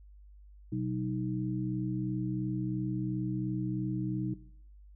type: tone cluster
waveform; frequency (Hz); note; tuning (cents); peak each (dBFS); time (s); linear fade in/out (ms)
sine; 126 / 188.9 / 312.5; B2 / F#3 / D#4; +35 / +36 / +8; -34 / -36 / -35; 0.72-4.34; 5
effects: noise-tail reverb RT60 0.7 s tail -19 dB re dry + added 50 Hz sine -51 dBFS peak until 4.95 s